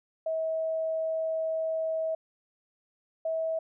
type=tone pair in turn; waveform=sine; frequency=643 / 646.7 Hz; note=E5 / E5; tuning=-43 / -33 cents; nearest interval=unison; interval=10 cents; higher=second; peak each=-27 dBFS; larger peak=neither; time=0.26-2.15 / 3.25-3.59 s; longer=first; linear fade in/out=5 ms; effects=none